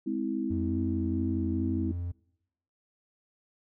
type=chord; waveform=sine; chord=Ab augmented; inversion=none; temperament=just; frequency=207.7 / 259.6 / 324.5 Hz; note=Ab3 / C4 / E4; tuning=0 / -13 / -27 cents; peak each=-34 / -32 / -32 dBFS; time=0.06-1.92 s; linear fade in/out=10 ms
type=tone; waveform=triangle; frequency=87.31 Hz; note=F2; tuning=in tune; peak=-29 dBFS; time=0.5-2.12 s; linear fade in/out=10 ms
effects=noise-tail reverb RT60 0.9 s tail -25 dB re dry